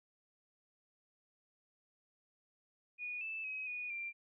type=tone with pitch steps; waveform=sine; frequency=2459 / 2635 / 2541 / 2464 / 2370 Hz; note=D#7 / E7 / D#7 / D#7 / D7; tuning=-21 / -1 / +36 / -17 / +15 cents; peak=-39 dBFS; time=2.98-4.13 s; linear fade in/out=50 ms; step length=230 ms; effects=none